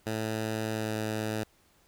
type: tone with pitch glide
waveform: 10% pulse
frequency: 110 to 108.74 Hz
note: A2 to A2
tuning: 0 to -20 cents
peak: -22 dBFS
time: 0.06-1.44 s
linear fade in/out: 10 ms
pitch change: -20 cents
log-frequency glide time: 0.72-0.93 s
effects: pink hiss -65 dBFS RMS until 1.87 s